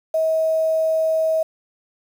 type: tone with quantisation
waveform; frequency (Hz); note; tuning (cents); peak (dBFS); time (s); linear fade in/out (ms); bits
sine; 640; D#5; +49; -16; 0.14-1.43; 5; 7
effects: none